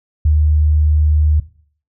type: tone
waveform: sine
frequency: 76 Hz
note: D#2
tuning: 40 cents flat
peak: -9 dBFS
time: 0.25-1.4 s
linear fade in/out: 5 ms
effects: noise-tail reverb RT60 0.5 s tail -17 dB re dry